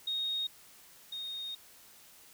sine tone pair in turn, 3729 / 3710 Hz, A#7 / A#7, 0 / -9 cents, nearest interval unison, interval 9 cents, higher first, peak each -31 / -37 dBFS, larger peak first, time 0.07-0.47 / 1.12-1.55 s, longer second, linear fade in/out 5 ms, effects white hiss -57 dBFS RMS until 2.33 s

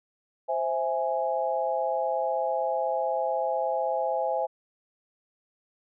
sine chord, C augmented, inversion none, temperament equal, 523.3 / 659.3 / 830.6 Hz, C5 / E5 / G#5, 0 / 0 / 0 cents, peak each -29 dBFS, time 0.48-4.47 s, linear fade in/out 20 ms, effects none

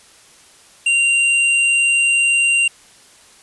square tone, 2771 Hz, F7, 14 cents flat, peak -13 dBFS, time 0.86-2.68 s, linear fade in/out 5 ms, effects white hiss -47 dBFS RMS until 3.42 s + resampled to 24000 Hz

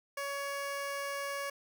15% pulse tone, 561 Hz, C#5, 21 cents sharp, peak -29 dBFS, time 0.17-1.5 s, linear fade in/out 5 ms, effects none

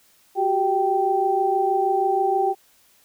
sine tone cluster, 368.4 / 394.7 / 780 Hz, F#4 / G4 / G5, -7 / +12 / -9 cents, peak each -24 / -24 / -20 dBFS, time 0.35-2.55 s, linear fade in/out 50 ms, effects white hiss -58 dBFS RMS until 3.04 s

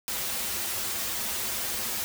white noise with comb filter, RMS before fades -31 dBFS, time 0.08-2.04 s, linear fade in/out 0 ms, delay 6.8 ms, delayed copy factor -0.7, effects none

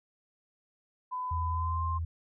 sine tone with pitch glide, 1005 to 1052.5 Hz, B5 to C6, +30 to +10 cents, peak -32 dBFS, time 1.11-1.99 s, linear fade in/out 20 ms, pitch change +80 cents, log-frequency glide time 1.5-1.82 s
sine tone, 82.41 Hz, E2, in tune, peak -30 dBFS, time 1.31-2.05 s, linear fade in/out 5 ms
effects none

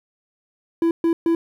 triangle tone bursts, 333.2 Hz, E4, 19 cents sharp, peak -13 dBFS, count 3, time 0.82-1.35 s, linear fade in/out 2 ms, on 90 ms, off 130 ms, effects 9-bit

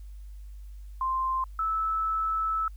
sine tone pair in turn, 1046.5 / 1308.6 Hz, C6 / E6, 0 / -13 cents, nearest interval major third, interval 387 cents, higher second, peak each -25 dBFS, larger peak neither, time 1.01-1.44 / 1.59-2.68 s, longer second, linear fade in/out 2 ms, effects added 50 Hz sine -40 dBFS peak until 2.76 s + white hiss -67 dBFS RMS until 2.76 s

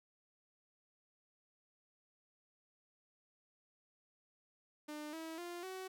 sawtooth tone with pitch steps, 300 / 323.4 / 348.6 / 375.8 Hz, D4 / E4 / F4 / F#4, +37 / -33 / -3 / +27 cents, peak -40 dBFS, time 4.88-5.88 s, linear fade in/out 10 ms, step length 250 ms, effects none

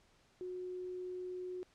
sine tone, 364.6 Hz, F#4, 25 cents flat, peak -40 dBFS, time 0.41-1.63 s, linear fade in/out 0 ms, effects pink hiss -69 dBFS RMS until 1.74 s + low-pass 7000 Hz 12 dB/octave

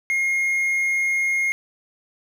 triangle tone, 2142 Hz, C7, 40 cents sharp, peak -17 dBFS, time 0.1-1.52 s, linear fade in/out 0 ms, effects none

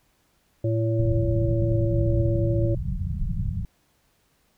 harmonic tone, 112.7 Hz, A2, 42 cents sharp, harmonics 1 / 3 / 5, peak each -22 / -27 / -29 dBFS, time 0.64-2.75 s, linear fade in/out 5 ms
pink low-pass noise, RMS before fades -27 dBFS, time 0.99-3.65 s, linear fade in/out 2 ms, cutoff 190 Hz, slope 96 dB/octave
effects pink hiss -66 dBFS RMS until 4.57 s

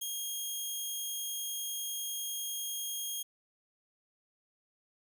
10% pulse tone, 3250 Hz, G#7, 38 cents flat, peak -27 dBFS, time 0.01-3.23 s, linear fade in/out 10 ms, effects none

